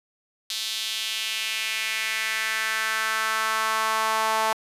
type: tone with high-pass filter sweep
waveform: sawtooth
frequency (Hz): 220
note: A3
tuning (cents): 0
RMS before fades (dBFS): -26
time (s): 0.5-4.53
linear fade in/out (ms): 2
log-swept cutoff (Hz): 3800 to 860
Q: 2.5
effects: resampled to 32000 Hz